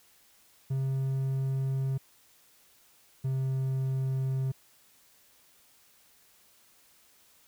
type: tone pair in turn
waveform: triangle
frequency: 134 / 132.54 Hz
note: C3 / C3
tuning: +42 / +23 cents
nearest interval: unison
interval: 19 cents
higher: first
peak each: -25 dBFS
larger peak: neither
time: 0.7-1.98 / 3.24-4.52 s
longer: neither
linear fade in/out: 10 ms
effects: white hiss -62 dBFS RMS until 7.47 s